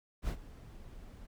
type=noise with ADSR envelope; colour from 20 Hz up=brown; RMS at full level=-32 dBFS; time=0.22-1.27 s; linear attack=64 ms; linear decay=76 ms; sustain=-18 dB; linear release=16 ms; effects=none